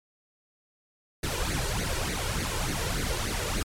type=noise with flanger; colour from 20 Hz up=pink; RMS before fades=-29 dBFS; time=1.23-3.63 s; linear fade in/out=5 ms; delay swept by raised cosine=0.46 to 2.16 ms; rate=3.4 Hz; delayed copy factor=+0.7; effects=low-pass 11000 Hz 12 dB/octave + MP3 96 kbps